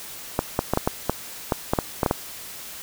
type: clicks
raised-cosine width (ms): 1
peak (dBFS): -5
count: 12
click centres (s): 0.391 / 0.591 / 0.736 / 0.774 / 0.875 / 1.096 / 1.522 / 1.735 / 1.788 / 2.032 / 2.062 / 2.111
effects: white hiss -38 dBFS RMS until 2.82 s

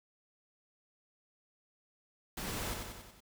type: noise with echo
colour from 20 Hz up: pink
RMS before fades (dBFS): -40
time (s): 2.37-2.74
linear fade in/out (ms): 5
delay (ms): 93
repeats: 5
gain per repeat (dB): -4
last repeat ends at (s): 3.205
effects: none

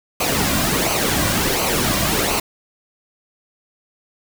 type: noise with flanger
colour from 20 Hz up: pink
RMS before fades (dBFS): -19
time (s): 0.2-2.4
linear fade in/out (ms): 5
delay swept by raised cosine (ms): 0.56 to 2.36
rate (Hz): 1.4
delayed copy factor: -0.6
effects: none

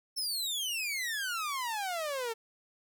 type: exponential sweep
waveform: sawtooth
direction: down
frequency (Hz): 5410 to 440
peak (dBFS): -29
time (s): 0.16-2.34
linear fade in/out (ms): 20
effects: none

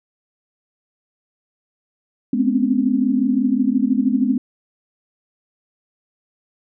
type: tone cluster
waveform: sine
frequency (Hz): 211.4 / 250.8 / 264 / 276.6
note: G#3 / B3 / C4 / C#4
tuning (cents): +31 / +27 / +16 / -4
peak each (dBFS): -21 / -18 / -22 / -22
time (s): 2.33-4.38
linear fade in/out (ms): 5
effects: none

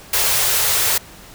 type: band-stop noise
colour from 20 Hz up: white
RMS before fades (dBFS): -17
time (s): 0.13-0.98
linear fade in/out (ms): 5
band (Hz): 140 to 370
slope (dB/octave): 96
effects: pink hiss -41 dBFS RMS until 1.34 s

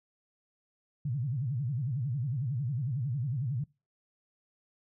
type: tone with vibrato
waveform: sine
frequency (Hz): 130.81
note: C3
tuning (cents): 0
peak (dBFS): -29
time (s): 1.05-3.64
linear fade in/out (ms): 5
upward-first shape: sine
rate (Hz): 11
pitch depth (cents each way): 250
effects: noise-tail reverb RT60 0.3 s tail -25 dB re dry

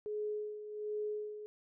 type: tone with tremolo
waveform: sine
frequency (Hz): 422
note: G#4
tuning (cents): +28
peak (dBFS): -34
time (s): 0.06-1.46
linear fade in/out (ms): 0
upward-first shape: sine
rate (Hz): 1.3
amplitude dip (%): 65
effects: none

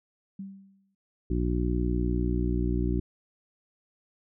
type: tone with exponential decay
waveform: sine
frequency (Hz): 194.9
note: G3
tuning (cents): -10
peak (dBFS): -33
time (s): 0.39-0.95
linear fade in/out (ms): 5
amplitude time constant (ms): 120
type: harmonic tone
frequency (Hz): 60.3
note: B1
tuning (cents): -41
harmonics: 1 / 2 / 3 / 4 / 5 / 6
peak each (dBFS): -27 / -33 / -32 / -36 / -32 / -34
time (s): 1.3-3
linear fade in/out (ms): 5
effects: none

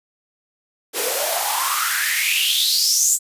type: noise with high-pass filter sweep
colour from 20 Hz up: white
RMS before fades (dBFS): -19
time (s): 0.93-3.19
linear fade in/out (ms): 50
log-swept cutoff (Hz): 400 to 7800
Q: 7
effects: resampled to 32000 Hz

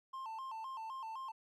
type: tone with vibrato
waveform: triangle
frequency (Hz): 970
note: B5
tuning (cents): -31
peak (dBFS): -40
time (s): 0.13-1.32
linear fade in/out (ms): 10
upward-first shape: square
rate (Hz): 3.9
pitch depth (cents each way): 150
effects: none

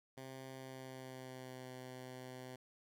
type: tone with pitch glide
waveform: 10% pulse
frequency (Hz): 132 to 127.87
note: C3 to C3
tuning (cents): +16 to -39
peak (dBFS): -40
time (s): 0.17-2.56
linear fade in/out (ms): 5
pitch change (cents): -55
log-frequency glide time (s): 0.5-1.72
effects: none

